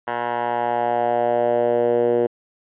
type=tone with band-pass filter sweep; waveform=10% pulse; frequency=119.7 Hz; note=A#2; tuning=46 cents sharp; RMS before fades=-20 dBFS; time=0.07-2.27 s; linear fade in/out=10 ms; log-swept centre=1100 to 430 Hz; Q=3.2; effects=resampled to 8000 Hz